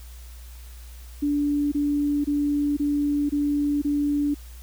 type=tone bursts; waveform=sine; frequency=290.1 Hz; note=D4; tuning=21 cents flat; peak=-20 dBFS; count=6; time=1.22-4.345 s; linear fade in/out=10 ms; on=500 ms; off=25 ms; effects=added 60 Hz sine -39 dBFS peak until 4.62 s + white hiss -51 dBFS RMS until 4.62 s